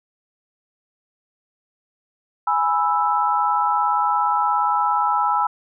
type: chord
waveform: sine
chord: E major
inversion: first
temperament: equal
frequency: 830.6 / 987.8 / 1318.5 Hz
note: G#5 / B5 / E6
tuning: 0 / 0 / 0 cents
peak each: -21 dBFS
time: 2.47-5.47 s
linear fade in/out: 5 ms
effects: none